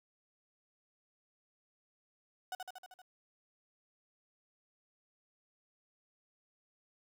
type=tone with echo; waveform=35% pulse; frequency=740 Hz; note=F#5; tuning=in tune; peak=-36 dBFS; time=2.52-2.55 s; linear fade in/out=2 ms; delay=78 ms; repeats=6; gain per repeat=-3 dB; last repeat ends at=3.018 s; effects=12-bit